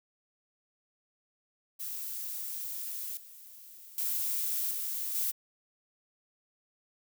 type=noise with level steps; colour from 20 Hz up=violet; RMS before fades=-38 / -51 / -32 / -35 / -31 dBFS; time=1.79-5.32 s; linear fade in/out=20 ms; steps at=3.17 / 3.98 / 4.71 / 5.15 s; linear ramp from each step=2 ms; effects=none